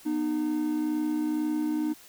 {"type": "tone pair together", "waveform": "triangle", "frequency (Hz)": [243.6, 305.7], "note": ["B3", "D#4"], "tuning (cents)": [-24, -30], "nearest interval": "major third", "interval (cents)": 394, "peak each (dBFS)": [-31, -24], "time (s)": [0.05, 1.94], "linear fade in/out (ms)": 20, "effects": ["white hiss -52 dBFS RMS until 2.08 s"]}